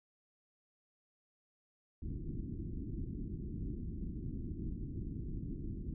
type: low-pass noise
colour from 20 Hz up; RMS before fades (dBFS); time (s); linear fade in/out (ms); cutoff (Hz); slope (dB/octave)
pink; -41; 2.02-5.94; 2; 340; 48
effects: none

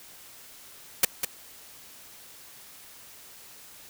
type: noise with echo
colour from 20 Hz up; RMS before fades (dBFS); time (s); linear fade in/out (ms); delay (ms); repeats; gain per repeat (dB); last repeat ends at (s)
white; -18; 1.03-1.05; 5; 200; 1; -8; 1.25
effects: white hiss -49 dBFS RMS until 3.89 s

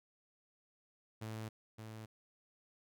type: tone with echo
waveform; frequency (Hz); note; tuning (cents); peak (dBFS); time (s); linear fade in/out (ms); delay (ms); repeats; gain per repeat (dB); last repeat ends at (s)
sawtooth; 110; A2; 0; -38; 1.21-1.49; 10; 570; 1; -5; 2.06
effects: none

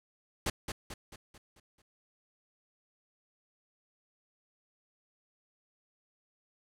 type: noise with echo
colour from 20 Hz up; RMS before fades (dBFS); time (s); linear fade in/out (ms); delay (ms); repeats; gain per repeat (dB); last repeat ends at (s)
pink; -31; 0.46-0.5; 5; 220; 6; -6; 1.82
effects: low-pass 11000 Hz 12 dB/octave

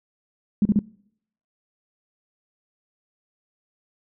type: tone bursts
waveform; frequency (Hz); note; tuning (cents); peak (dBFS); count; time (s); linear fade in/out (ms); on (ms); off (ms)
sine; 206.7; G#3; -8; -14; 3; 0.62-0.791; 2; 33; 36
effects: noise-tail reverb RT60 0.7 s tail -25 dB re dry

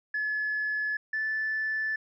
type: tone pair in turn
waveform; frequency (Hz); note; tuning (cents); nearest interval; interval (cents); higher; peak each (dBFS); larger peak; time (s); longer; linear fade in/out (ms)
sine; 1712 / 1751; A6 / A6; -48 / -9; unison; 39; second; -26; neither; 0.14-0.97 / 1.13-1.96; neither; 5
effects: tanh soft clip ceiling -23 dBFS

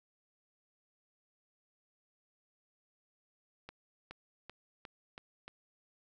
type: accelerating click train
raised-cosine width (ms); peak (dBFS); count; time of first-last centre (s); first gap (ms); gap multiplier
0.3; -30; 6; 3.69-5.48; 420; 0.92
effects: none

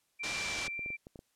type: tone with vibrato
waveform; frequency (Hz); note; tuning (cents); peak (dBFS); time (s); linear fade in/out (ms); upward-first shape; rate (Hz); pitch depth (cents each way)
sine; 2349; D7; 0; -36; 0.19-0.97; 20; sine; 2; 8
type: low-pass noise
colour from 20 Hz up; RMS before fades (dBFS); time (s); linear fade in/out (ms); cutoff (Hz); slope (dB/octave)
white; -39; 0.23-0.68; 10; 6600; 24
type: clicks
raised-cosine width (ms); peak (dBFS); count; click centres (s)
2; -34; 8; 0.588 / 0.68 / 0.793 / 0.861 / 0.904 / 1.069 / 1.158 / 1.191
effects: white hiss -75 dBFS RMS until 1.35 s + low-pass 12000 Hz 12 dB/octave

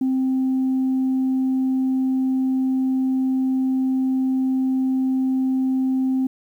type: tone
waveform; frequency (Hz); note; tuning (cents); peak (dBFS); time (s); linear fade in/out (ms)
sine; 261.6; C4; 0; -16; 0.01-6.27; 5
effects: tanh soft clip ceiling -15 dBFS + 9-bit

